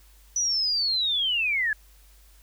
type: linear sweep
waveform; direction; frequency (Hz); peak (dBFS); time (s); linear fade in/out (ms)
sine; down; 5960 to 1661.2; -22; 0.36-1.73; 2
effects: added 50 Hz sine -52 dBFS peak until 2.42 s + white hiss -59 dBFS RMS until 2.42 s